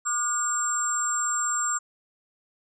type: tone cluster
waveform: sine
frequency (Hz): 1196 / 1434 / 7440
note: D6 / F6 / A#8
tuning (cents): +31 / +45 / -4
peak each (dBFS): -28 / -32 / -26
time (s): 0.05-1.79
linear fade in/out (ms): 20
effects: none